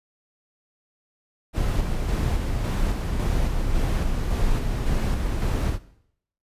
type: noise with tremolo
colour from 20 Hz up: brown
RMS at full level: -22 dBFS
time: 1.53-5.79 s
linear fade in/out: 50 ms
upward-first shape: square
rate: 1.8 Hz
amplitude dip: 30%
effects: noise-tail reverb RT60 0.7 s tail -17 dB re dry + resampled to 32000 Hz